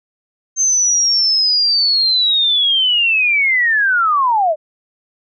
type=linear sweep; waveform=sine; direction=down; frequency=6320 to 587.3 Hz; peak=-11 dBFS; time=0.56-4.56 s; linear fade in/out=50 ms; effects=none